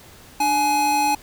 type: tone pair together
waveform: square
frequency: 297.6 / 841.7 Hz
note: D4 / G#5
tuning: +23 / +23 cents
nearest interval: octave + tritone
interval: 1800 cents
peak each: -28 / -18 dBFS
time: 0.4-1.15 s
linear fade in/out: 5 ms
effects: pink hiss -46 dBFS RMS until 1.22 s